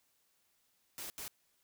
white noise bursts at uneven times, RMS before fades -44 dBFS, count 2, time 0.98-1.1 / 1.18-1.28 s, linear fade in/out 0 ms, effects white hiss -75 dBFS RMS until 1.63 s

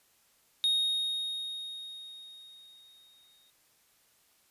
triangle tone with exponential decay, 3729 Hz, A#7, in tune, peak -22 dBFS, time 0.64-3.5 s, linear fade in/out 0 ms, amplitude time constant 620 ms, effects white hiss -67 dBFS RMS until 4.5 s + resampled to 32000 Hz

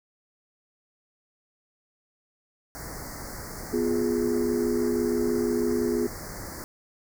pink band-stop noise, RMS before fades -38 dBFS, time 2.75-6.64 s, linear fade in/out 0 ms, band 2100 to 4500 Hz, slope 96 dB/octave
sine chord, F diminished, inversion second, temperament equal, 246.9 / 349.2 / 415.3 Hz, Cb4 / F4 / Ab4, 0 / 0 / 0 cents, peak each -27 / -27 / -27 dBFS, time 3.73-6.07 s, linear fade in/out 5 ms
effects none

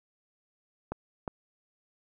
clicks, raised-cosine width 1 ms, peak -19 dBFS, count 2, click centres 0.92 / 1.278 s, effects none

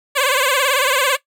10% pulse tone with vibrato, 541 Hz, C#5, 42 cents flat, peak -6 dBFS, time 0.15-1.17 s, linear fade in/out 20 ms, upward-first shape sine, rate 18 Hz, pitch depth 120 cents each way, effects noise-tail reverb RT60 0.1 s tail -17 dB re dry

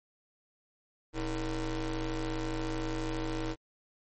30% pulse ring-modulated tone, 146.83 Hz, D3, in tune, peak -26 dBFS, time 1.13-3.56 s, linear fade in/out 50 ms, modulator 174 Hz, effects MP3 32 kbps

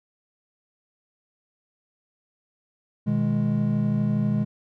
triangle chord, G# minor, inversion first, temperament equal with one note detuned, 123.04 / 155.56 / 207.7 Hz, B2 / D#3 / G#3, -6 / 0 / 0 cents, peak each -24 / -25 / -21 dBFS, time 3.06-4.45 s, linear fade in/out 20 ms, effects none

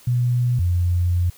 sine tone pair in turn, 122.5 / 88.08 Hz, B2 / F2, -14 / +15 cents, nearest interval tritone, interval 571 cents, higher first, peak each -16 dBFS, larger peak neither, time 0.07-0.59 / 0.59-1.3 s, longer second, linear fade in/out 5 ms, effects white hiss -49 dBFS RMS until 1.37 s

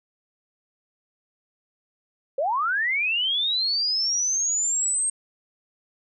sine linear sweep, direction up, 510 to 8500 Hz, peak -21 dBFS, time 2.38-5.1 s, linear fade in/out 5 ms, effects none

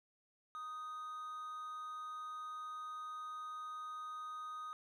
triangle tone with amplitude modulation, 1244.5 Hz, D#6, in tune, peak -40 dBFS, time 0.55-4.73 s, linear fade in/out 0 ms, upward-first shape sine, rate 295 Hz, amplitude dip 30%, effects none

